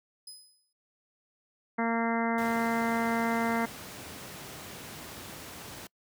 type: tone with exponential decay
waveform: 25% pulse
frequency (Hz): 5030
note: D#8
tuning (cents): +18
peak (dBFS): -36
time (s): 0.27-0.73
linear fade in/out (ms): 5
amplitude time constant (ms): 100
type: harmonic tone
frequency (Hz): 230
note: A#3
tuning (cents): -23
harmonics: 1 / 2 / 3 / 4 / 5 / 6 / 7 / 8 / 9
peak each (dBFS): -29 / -35 / -34 / -34 / -39 / -38 / -40 / -41 / -38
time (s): 1.78-3.66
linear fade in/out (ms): 10
type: noise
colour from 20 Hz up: pink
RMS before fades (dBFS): -43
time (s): 2.38-5.87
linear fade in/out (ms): 2
effects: noise-tail reverb RT60 0.1 s tail -26 dB re dry + high-pass 100 Hz 12 dB/octave